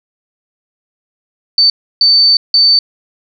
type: tone bursts at uneven times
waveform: sine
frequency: 4550 Hz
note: C#8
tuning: 44 cents sharp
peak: -5 dBFS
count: 3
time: 1.58-1.7 / 2.01-2.37 / 2.54-2.79 s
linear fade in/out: 2 ms
effects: none